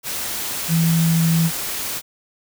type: tone in noise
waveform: sine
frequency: 164.7 Hz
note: E3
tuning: 1 cent flat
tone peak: -14 dBFS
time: 0.68-1.51 s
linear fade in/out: 50 ms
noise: white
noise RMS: -26 dBFS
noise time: 0.03-2.02 s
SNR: +9 dB
effects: none